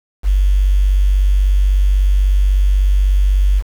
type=tone with quantisation; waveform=sine; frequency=48.15 Hz; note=G1; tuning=30 cents flat; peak=-9 dBFS; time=0.23-3.63 s; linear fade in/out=50 ms; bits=6; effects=none

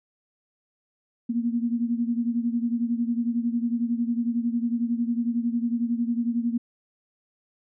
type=beating tone pair; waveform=sine; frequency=233.1 / 244.1 Hz; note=A#3 / B3; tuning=0 / -20 cents; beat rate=11 Hz; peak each=-24 / -28 dBFS; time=1.29-6.58 s; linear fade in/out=10 ms; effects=none

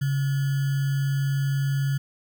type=tone with sample-and-hold; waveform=sine; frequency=138.1 Hz; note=C#3; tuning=6 cents flat; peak=-21 dBFS; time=0.01-1.98 s; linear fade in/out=10 ms; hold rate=1575 Hz; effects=none

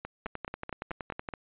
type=two click trains; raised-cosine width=0.5 ms; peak=-20 / -22 dBFS; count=12 / 7; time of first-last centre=0.26-1.288 / 0.05-1.338 s; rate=10.7 / 4.66 Hz; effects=resampled to 8000 Hz

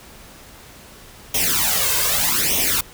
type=noise with flanger; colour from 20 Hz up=white; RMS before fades=-19 dBFS; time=1.34-2.81 s; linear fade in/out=5 ms; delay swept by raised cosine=0.33 to 1.93 ms; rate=0.82 Hz; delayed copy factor=+0.85; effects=pink hiss -43 dBFS RMS until 2.93 s

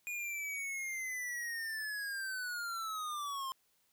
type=linear sweep; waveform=square; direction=down; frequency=2452 to 1046.5 Hz; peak=-38 dBFS; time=0.07-3.52 s; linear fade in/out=0 ms; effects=white hiss -74 dBFS RMS until 3.92 s

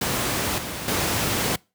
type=noise with level steps; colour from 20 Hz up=pink; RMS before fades=-24 / -31 / -23 dBFS; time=0.01-1.56 s; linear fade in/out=5 ms; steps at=0.58 / 0.88 s; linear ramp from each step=2 ms; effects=noise-tail reverb RT60 0.3 s tail -26 dB re dry + high-pass 80 Hz 12 dB/octave

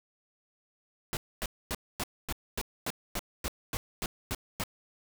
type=noise bursts; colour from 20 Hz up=pink; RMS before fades=-33 dBFS; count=13; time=1.13-4.637 s; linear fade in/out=0 ms; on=39 ms; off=250 ms; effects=none

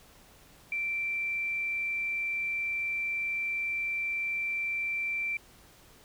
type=tone; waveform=sine; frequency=2346 Hz; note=D7; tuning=2 cents flat; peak=-29 dBFS; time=0.72-5.37 s; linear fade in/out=2 ms; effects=pink hiss -57 dBFS RMS until 6.04 s

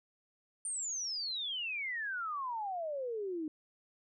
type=exponential sweep; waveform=sine; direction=down; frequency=9140 to 300 Hz; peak=-35 dBFS; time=0.65-3.48 s; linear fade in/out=2 ms; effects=none

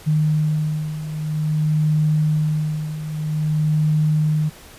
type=beating tone pair; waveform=sine; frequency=153.2 / 153.71 Hz; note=D#3 / D#3; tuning=-27 / -21 cents; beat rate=0.51 Hz; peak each=-23 / -18 dBFS; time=0.06-4.5 s; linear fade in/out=20 ms; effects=pink hiss -43 dBFS RMS until 4.78 s + resampled to 32000 Hz

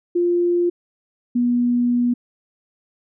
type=tone pair in turn; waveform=sine; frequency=349.2 / 242.7 Hz; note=F4 / B3; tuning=0 / -30 cents; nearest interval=tritone; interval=630 cents; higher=first; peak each=-15 / -15 dBFS; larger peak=neither; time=0.15-0.7 / 1.35-2.14 s; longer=second; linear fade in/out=10 ms; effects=none

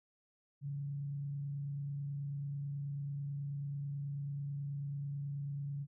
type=tone with frequency modulation; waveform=sine; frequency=141.6 Hz; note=C#3; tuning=37 cents sharp; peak=-37 dBFS; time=0.61-5.87 s; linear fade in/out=50 ms; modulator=29.2 Hz; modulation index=0.22; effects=none

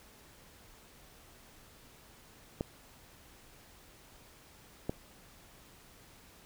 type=clicks; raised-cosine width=2 ms; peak=-19 dBFS; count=2; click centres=2.609 / 4.895 s; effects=pink hiss -58 dBFS RMS until 6.45 s

